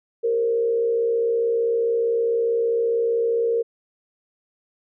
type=tone with frequency modulation; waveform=sine; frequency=463.3 Hz; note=A#4; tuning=11 cents flat; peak=-18 dBFS; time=0.23-3.63 s; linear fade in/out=20 ms; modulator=64.7 Hz; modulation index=0.48; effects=none